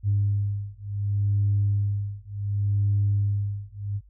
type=beating tone pair; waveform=sine; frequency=101 / 101.68 Hz; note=G#2 / G#2; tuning=-48 / -36 cents; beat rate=0.68 Hz; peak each=-24 / -24 dBFS; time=0.03-4.01 s; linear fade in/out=50 ms; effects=tanh soft clip ceiling -14 dBFS + added 50 Hz sine -50 dBFS peak until 4.09 s